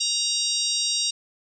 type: harmonic tone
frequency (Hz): 940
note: A#5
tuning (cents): +14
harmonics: 3 / 4 / 5 / 6 / 7 / 8 / 9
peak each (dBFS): -33 / -27 / -28 / -27 / -37 / -33 / -34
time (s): 0-1.11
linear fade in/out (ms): 10
effects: none